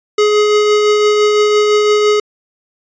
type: tone with tremolo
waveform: square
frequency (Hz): 420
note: G#4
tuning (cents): +19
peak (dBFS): -8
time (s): 0.18-2.2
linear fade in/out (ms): 5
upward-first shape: triangle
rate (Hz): 5.9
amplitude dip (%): 30
effects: resampled to 16000 Hz